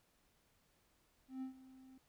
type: tone with ADSR envelope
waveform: triangle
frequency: 261.6 Hz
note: C4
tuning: in tune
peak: -38 dBFS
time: 1.28-1.98 s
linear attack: 140 ms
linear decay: 110 ms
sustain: -17 dB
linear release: 4 ms
effects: pink hiss -75 dBFS RMS until 2.08 s